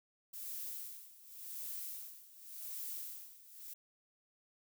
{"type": "noise with tremolo", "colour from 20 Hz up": "violet", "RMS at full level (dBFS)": -43, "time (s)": [0.33, 3.74], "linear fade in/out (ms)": 10, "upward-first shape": "sine", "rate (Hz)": 0.89, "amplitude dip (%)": 85, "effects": []}